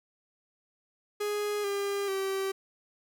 45% pulse tone with pitch steps, 415.3 / 400.9 / 387 Hz, G#4 / G4 / G4, 0 / +39 / -22 cents, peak -29 dBFS, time 1.2-2.52 s, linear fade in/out 10 ms, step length 440 ms, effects none

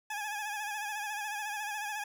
20% pulse tone with vibrato, 838 Hz, G#5, 15 cents sharp, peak -30 dBFS, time 0.1-2.04 s, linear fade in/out 5 ms, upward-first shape sine, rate 14 Hz, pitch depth 57 cents each way, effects none

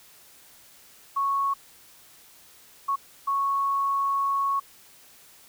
sine tone bursts at uneven times, 1106 Hz, C#6, 4 cents flat, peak -22 dBFS, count 3, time 1.16-1.54 / 2.88-2.96 / 3.27-4.6 s, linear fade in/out 10 ms, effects white hiss -53 dBFS RMS until 5.48 s

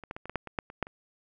clicks, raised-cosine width 0.5 ms, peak -28 / -21 / -24 / -27 / -22 / -14 / -25 / -14 / -29 / -13 / -29 dBFS, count 11, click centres 0.037 / 0.111 / 0.165 / 0.256 / 0.296 / 0.357 / 0.473 / 0.588 / 0.701 / 0.827 / 0.869 s, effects none

